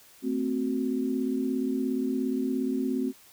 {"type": "chord", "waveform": "sine", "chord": "F# diminished", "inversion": "first", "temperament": "equal with one note detuned", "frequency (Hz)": [224.5, 261.6, 370], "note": ["A3", "C4", "F#4"], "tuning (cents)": [35, 0, 0], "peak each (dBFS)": [-32, -27, -33], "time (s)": [0.22, 3.13], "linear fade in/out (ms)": 50, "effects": ["white hiss -55 dBFS RMS until 3.32 s"]}